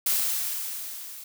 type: noise with level ramp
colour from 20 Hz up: blue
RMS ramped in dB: -23 to -42 dBFS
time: 0.06-1.24 s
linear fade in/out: 5 ms
effects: none